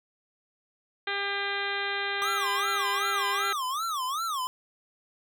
harmonic tone, 400 Hz, G4, 35 cents sharp, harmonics 1 / 2 / 3 / 4 / 5 / 6 / 7 / 8 / 9 / 10, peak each -37 / -37 / -38 / -33 / -35 / -38 / -45 / -39 / -40 / -41 dBFS, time 1.07-3.53 s, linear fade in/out 5 ms
square tone with vibrato, 1172 Hz, D6, 4 cents flat, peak -29 dBFS, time 2.22-4.47 s, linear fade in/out 0 ms, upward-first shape sine, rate 2.6 Hz, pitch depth 260 cents each way
effects none

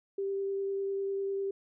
sine tone with vibrato, 393 Hz, G4, 4 cents sharp, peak -30 dBFS, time 0.18-1.51 s, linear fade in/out 5 ms, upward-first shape sine, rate 10 Hz, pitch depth 8 cents each way, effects none

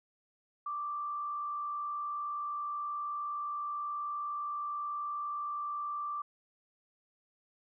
sine tone with frequency modulation, 1174.7 Hz, D6, in tune, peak -34 dBFS, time 0.66-6.22 s, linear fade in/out 5 ms, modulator 59 Hz, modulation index 0.35, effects none

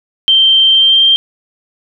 sine tone with pitch glide, 3136 to 3167 Hz, G7 to G7, 0 to +17 cents, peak -5 dBFS, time 0.28-1.16 s, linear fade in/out 0 ms, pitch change +17 cents, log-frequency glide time 0.71-1.03 s, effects none

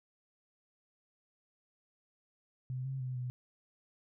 sine tone with pitch steps, 128.4 / 133.8 / 127.9 / 124.9 Hz, C3 / C3 / C3 / B2, -32 / +39 / -39 / +20 cents, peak -35 dBFS, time 2.7-3.3 s, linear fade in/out 0 ms, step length 150 ms, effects none

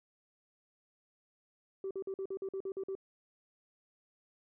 sine tone bursts, 385.9 Hz, G4, 27 cents flat, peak -34 dBFS, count 10, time 1.84-2.952 s, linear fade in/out 2 ms, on 68 ms, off 48 ms, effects tanh soft clip ceiling -32 dBFS

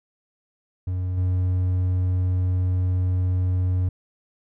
triangle tone with level steps, 91.4 Hz, F#2, 21 cents flat, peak -21 / -17 dBFS, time 0.87-3.89 s, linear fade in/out 5 ms, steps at 1.17 s, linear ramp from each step 10 ms, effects none

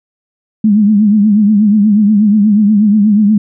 sine tone with vibrato, 209.1 Hz, G#3, 12 cents sharp, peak -5 dBFS, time 0.64-3.38 s, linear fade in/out 5 ms, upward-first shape triangle, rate 8.3 Hz, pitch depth 100 cents each way, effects none

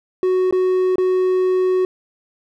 triangle tone with dropouts, 370 Hz, F#4, in tune, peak -12 dBFS, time 0.23-1.85 s, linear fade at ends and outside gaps 1 ms, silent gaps 0.51-0.525 / 0.957-0.982 s, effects none

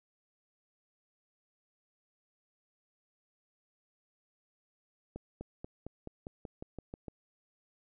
accelerating click train, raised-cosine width 2 ms, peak -28 dBFS, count 11, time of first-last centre 5.16-7.082 s, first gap 250 ms, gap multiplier 0.94, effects none

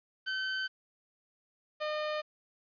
sawtooth tone pair in turn, 1533 / 608.4 Hz, G6 / D#5, -39 / -39 cents, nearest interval octave + major third, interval 1600 cents, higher first, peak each -28 dBFS, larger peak neither, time 0.26-0.68 / 1.8-2.22 s, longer neither, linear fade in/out 20 ms, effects resampled to 11025 Hz + 10-bit

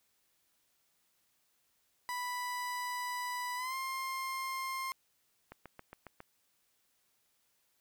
30% pulse tone with pitch glide, 987.8 to 1058.7 Hz, B5 to C6, 0 to +20 cents, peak -33 dBFS, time 2.09-4.92 s, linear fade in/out 0 ms, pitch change +120 cents, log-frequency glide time 3.56-3.75 s
click train, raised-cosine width 0.5 ms, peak -32 dBFS, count 6, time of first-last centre 5.52-6.204 s, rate 7.31 Hz
effects white hiss -75 dBFS RMS until 7.8 s

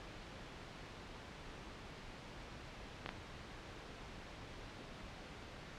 clicks, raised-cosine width 0.3 ms, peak -24 dBFS, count 2, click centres 3.061 / 3.091 s, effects pink hiss -51 dBFS RMS until 5.78 s + low-pass 4000 Hz 12 dB/octave

